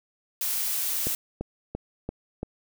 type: noise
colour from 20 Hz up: blue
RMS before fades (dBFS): -28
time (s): 0.41-1.15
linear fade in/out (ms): 2
type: click train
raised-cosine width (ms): 2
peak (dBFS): -17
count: 5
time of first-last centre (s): 1.07-2.431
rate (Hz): 2.94
effects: none